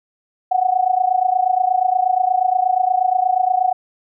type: tone with amplitude modulation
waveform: sine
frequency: 740 Hz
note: F#5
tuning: in tune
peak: -10 dBFS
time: 0.51-3.73 s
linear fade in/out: 10 ms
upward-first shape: sine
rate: 28.4 Hz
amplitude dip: 85%
effects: none